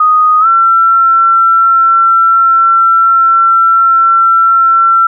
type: tone with pitch glide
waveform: sine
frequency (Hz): 1244.5 to 1349.3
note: D#6 to E6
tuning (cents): 0 to +40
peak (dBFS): -4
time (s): 0-5.07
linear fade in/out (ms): 5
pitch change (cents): +140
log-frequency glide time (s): 0.4-0.47
effects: none